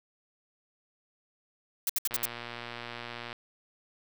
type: noise bursts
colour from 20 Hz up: blue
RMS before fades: -28 dBFS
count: 5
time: 1.87-2.255 s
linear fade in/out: 2 ms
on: 25 ms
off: 65 ms
type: click train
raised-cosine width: 0.3 ms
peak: -23 dBFS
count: 146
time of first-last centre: 2.11-3.328 s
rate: 119 Hz
effects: none